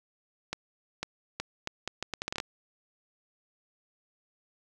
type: accelerating click train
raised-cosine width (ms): 0.2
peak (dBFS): -15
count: 13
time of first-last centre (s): 0.53-2.401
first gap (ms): 500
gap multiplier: 0.74
effects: none